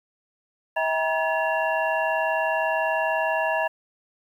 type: tone cluster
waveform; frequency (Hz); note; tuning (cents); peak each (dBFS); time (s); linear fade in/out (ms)
sine; 643 / 795 / 954 / 1708 / 2756; E5 / G5 / A#5 / G#6 / F7; -43 / +24 / +40 / +48 / -24; -25 / -30 / -27 / -28 / -32; 0.76-3.68; 10
effects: 9-bit